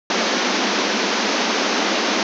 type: band-pass noise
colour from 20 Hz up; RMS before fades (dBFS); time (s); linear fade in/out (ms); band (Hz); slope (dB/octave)
pink; -20; 0.1-2.23; 2; 200 to 6400; 96
effects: none